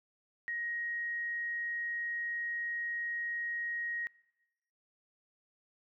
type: tone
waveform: sine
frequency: 1883 Hz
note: A#6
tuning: 17 cents sharp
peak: -34 dBFS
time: 0.48-4.07 s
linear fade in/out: 0 ms
effects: noise-tail reverb RT60 1.0 s tail -24 dB re dry